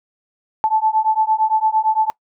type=beating tone pair; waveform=sine; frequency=869 / 877.8 Hz; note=A5 / A5; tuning=-22 / -4 cents; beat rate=8.8 Hz; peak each=-17 dBFS; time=0.64-2.1 s; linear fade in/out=0 ms; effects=noise-tail reverb RT60 0.1 s tail -23 dB re dry